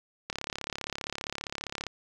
click train, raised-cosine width 0.2 ms, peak -16 dBFS, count 56, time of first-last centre 0.3-1.867 s, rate 35.1 Hz, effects none

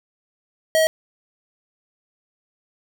square tone, 637 Hz, D#5, 41 cents sharp, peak -15 dBFS, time 0.75-0.87 s, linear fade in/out 0 ms, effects none

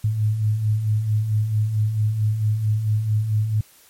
sine beating tone pair, 103.83 / 108.33 Hz, G#2 / A2, 0 / -26 cents, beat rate 4.5 Hz, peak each -27 / -18 dBFS, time 0.04-3.61 s, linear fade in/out 5 ms, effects white hiss -52 dBFS RMS until 3.89 s + MP3 64 kbps

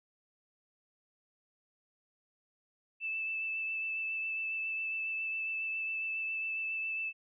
sine tone with vibrato, 2637 Hz, E7, in tune, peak -33 dBFS, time 3-7.13 s, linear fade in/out 50 ms, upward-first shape triangle, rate 7.3 Hz, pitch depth 15 cents each way, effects none

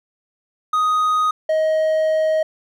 triangle tone pair in turn, 1248 / 629.4 Hz, D#6 / D#5, +5 / +20 cents, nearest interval octave, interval 1185 cents, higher first, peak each -13 dBFS, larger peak neither, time 0.73-1.31 / 1.49-2.43 s, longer second, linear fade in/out 5 ms, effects none

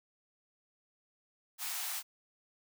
white high-pass noise, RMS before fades -38 dBFS, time 1.58-2.03 s, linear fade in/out 50 ms, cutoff 670 Hz, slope 96 dB/octave, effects none

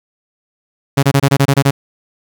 sawtooth tone bursts, 138.59 Hz, C#3, in tune, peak -4 dBFS, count 9, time 0.97-1.71 s, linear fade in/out 10 ms, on 60 ms, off 25 ms, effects 7-bit

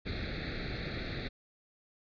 pink noise with comb filter, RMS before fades -37 dBFS, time 0.05-1.29 s, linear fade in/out 20 ms, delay 0.5 ms, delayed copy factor +0.95, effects resampled to 11025 Hz

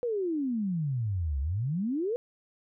sine exponential two-way sweep, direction down then up, 500 to 65.6 to 500 Hz, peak -27 dBFS, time 0.03-2.16 s, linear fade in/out 0 ms, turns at 1.4 s, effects none

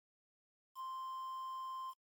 triangle tone with quantisation, 1046.5 Hz, C6, in tune, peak -40 dBFS, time 0.75-1.94 s, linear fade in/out 50 ms, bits 10, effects noise-tail reverb RT60 0.1 s tail -26 dB re dry + MP3 96 kbps

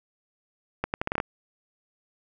accelerating click train, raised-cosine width 0.5 ms, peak -11 dBFS, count 8, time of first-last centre 0.84-1.201 s, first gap 99 ms, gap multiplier 0.77, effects none

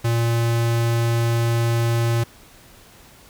square tone, 116.54 Hz, A#2, in tune, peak -18 dBFS, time 0.04-2.24 s, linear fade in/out 10 ms, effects pink hiss -48 dBFS RMS until 3.29 s

